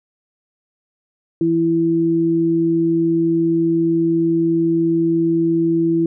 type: tone pair together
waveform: sine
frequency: 165.75 / 331.5 Hz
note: E3 / E4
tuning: +10 / +10 cents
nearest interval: octave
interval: 1200 cents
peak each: -22 / -14 dBFS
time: 1.41-6.06 s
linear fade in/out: 2 ms
effects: none